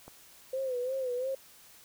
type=click; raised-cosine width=1 ms; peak=-32 dBFS; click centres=0.08 s
type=tone with vibrato; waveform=sine; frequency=512 Hz; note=C5; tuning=38 cents flat; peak=-30 dBFS; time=0.53-1.35 s; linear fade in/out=5 ms; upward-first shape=sine; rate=2.9 Hz; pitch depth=83 cents each way
effects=white hiss -56 dBFS RMS until 1.84 s